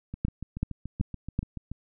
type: two click trains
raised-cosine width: 5 ms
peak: -23 / -13 dBFS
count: 12 / 4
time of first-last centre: 0.14-1.716 / 0.25-1.391 s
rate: 6.98 / 2.63 Hz
effects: none